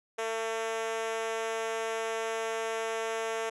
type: tone with high-pass filter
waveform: 5% pulse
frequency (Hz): 224.7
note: A3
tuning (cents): +37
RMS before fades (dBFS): -33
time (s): 0.18-3.5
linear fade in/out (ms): 10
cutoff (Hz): 510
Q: 8.2
effects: resampled to 24000 Hz